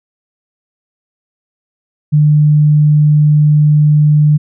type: tone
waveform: sine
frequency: 150 Hz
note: D3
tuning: 37 cents sharp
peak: -5 dBFS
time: 2.12-4.38 s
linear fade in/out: 20 ms
effects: none